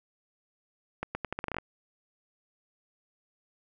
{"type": "accelerating click train", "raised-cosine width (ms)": 0.5, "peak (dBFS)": -17, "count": 11, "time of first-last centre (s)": [1.03, 1.585], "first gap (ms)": 120, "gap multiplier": 0.81, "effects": []}